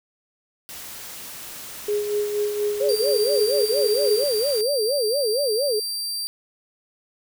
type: noise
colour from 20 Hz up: white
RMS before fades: -37 dBFS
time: 0.69-4.61 s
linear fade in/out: 0 ms
type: tone with tremolo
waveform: sine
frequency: 415.3 Hz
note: G#4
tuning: in tune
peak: -19 dBFS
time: 1.88-4.24 s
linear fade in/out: 5 ms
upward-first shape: sine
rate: 4.2 Hz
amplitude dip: 50%
type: tone with vibrato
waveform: sine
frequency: 494.9 Hz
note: B4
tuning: 4 cents sharp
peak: -20 dBFS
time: 2.8-5.8 s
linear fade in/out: 10 ms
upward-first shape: sine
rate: 4.3 Hz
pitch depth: 290 cents each way
type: tone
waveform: sawtooth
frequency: 4699 Hz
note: D8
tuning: in tune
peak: -23 dBFS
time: 2.89-6.27 s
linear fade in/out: 0 ms
effects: none